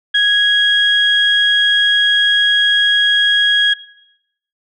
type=tone pair together; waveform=sine; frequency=1660 / 3289 Hz; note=G#6 / G#7; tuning=-1 / -18 cents; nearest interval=octave; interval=1183 cents; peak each=-12 dBFS; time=0.14-3.74 s; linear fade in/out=10 ms; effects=noise-tail reverb RT60 0.8 s tail -18 dB re dry + tanh soft clip ceiling -2 dBFS